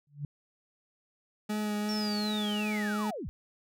sine tone with exponential growth, 144.8 Hz, D3, 24 cents flat, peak -29 dBFS, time 0.07-0.25 s, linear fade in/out 2 ms, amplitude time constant 37 ms
40% pulse tone with vibrato, 210.3 Hz, G#3, 22 cents sharp, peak -29 dBFS, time 1.49-3.11 s, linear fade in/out 10 ms, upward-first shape sine, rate 2.7 Hz, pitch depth 16 cents each way
sine linear sweep, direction down, 5540 to 32.7 Hz, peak -35 dBFS, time 1.89-3.29 s, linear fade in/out 0 ms
effects none

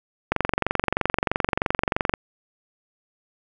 click train, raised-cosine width 0.5 ms, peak -5 dBFS, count 43, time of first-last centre 0.32-2.138 s, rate 23.1 Hz, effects none

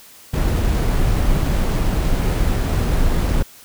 brown noise with sample-and-hold, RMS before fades -17 dBFS, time 0.33-3.43 s, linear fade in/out 10 ms, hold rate 11025 Hz, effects white hiss -44 dBFS RMS until 3.64 s

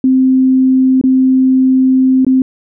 sine tone with dropouts, 260.6 Hz, C4, 7 cents flat, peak -6 dBFS, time 0.04-2.42 s, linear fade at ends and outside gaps 2 ms, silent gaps 1.013-1.038 / 2.248-2.266 s, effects none

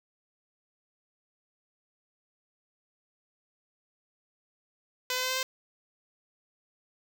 5% pulse tone with pitch steps, 505 / 509.1 / 513.2 / 517.4 / 521.6 Hz, B4 / C5 / C5 / C5 / C5, +39 / -47 / -34 / -19 / -5 cents, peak -17 dBFS, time 5.1-5.43 s, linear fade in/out 2 ms, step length 66 ms, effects none

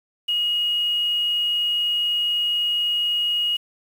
sine tone with quantisation, 2884 Hz, F#7, 45 cents flat, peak -19 dBFS, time 0.28-3.57 s, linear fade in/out 10 ms, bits 7, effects none

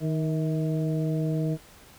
harmonic tone with a mistuned harmonic, 156.7 Hz, D#3, 13 cents sharp, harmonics 1 / 2 / 3 / 4, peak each -25 / -31 / -35 / -37 dBFS, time 0-1.58 s, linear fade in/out 50 ms, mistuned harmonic 4, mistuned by +46 cents, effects pink hiss -52 dBFS RMS until 1.98 s

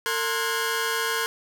sawtooth tone cluster, 454 / 1054 / 1456 / 1643 Hz, A#4 / C6 / F#6 / G#6, -46 / +12 / -28 / -19 cents, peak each -26 dBFS, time 0.06-1.26 s, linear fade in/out 0 ms, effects none

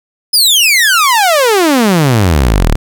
sawtooth exponential sweep, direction down, 5160 to 32.7 Hz, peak -3 dBFS, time 0.33-2.76 s, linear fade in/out 10 ms, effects none

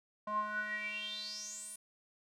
square tone with band-pass filter sweep, 211.1 Hz, G#3, 29 cents sharp, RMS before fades -40 dBFS, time 0.27-1.76 s, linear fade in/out 5 ms, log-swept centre 890 to 10000 Hz, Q 9.9, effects none

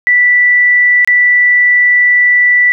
sine tone with dropouts, 1968 Hz, B6, 7 cents flat, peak -5 dBFS, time 0.07-2.72 s, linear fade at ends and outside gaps 0 ms, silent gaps 1.047-1.075 s, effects none

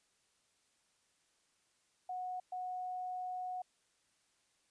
sine tone bursts at uneven times, 733 Hz, F#5, 16 cents flat, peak -38 dBFS, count 2, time 2.09-2.4 / 2.52-3.62 s, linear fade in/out 5 ms, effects white hiss -75 dBFS RMS until 4.7 s + resampled to 22050 Hz

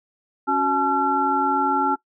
sine tone cluster, 277.1 / 369.7 / 859 / 1360 Hz, C#4 / F#4 / A5 / F6, -1 / -1 / -42 / -46 cents, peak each -25 / -28 / -21 / -22 dBFS, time 0.47-1.96 s, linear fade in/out 20 ms, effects noise-tail reverb RT60 0.1 s tail -21 dB re dry

